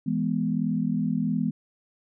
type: chord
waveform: sine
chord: E major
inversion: none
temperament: equal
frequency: 164.81 / 207.7 / 246.9 Hz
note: E3 / G#3 / B3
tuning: 0 / 0 / 0 cents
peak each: -28 / -27 / -27 dBFS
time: 0.06-1.51 s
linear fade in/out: 10 ms
effects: none